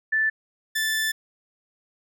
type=tone pair in turn; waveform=sine / sawtooth; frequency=1758 / 1758 Hz; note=A6 / A6; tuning=-2 / -2 cents; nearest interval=unison; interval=0 cents; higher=neither; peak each=-19 dBFS; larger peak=neither; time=0.12-0.3 / 0.75-1.12 s; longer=second; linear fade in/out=10 ms; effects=none